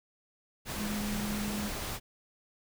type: tone in noise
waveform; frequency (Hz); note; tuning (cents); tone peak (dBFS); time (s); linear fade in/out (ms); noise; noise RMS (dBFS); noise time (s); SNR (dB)
sine; 207.7; G#3; 0; -33; 0.76-1.71; 50; pink; -37; 0.65-2; +1
effects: none